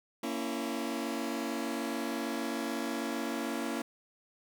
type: chord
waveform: sawtooth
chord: A# diminished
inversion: none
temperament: just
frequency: 233.1 / 279.7 / 335.6 Hz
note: A#3 / C#4 / E4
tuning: 0 / +16 / +31 cents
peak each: -33 / -33 / -34 dBFS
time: 0.23-3.82 s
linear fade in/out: 5 ms
effects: none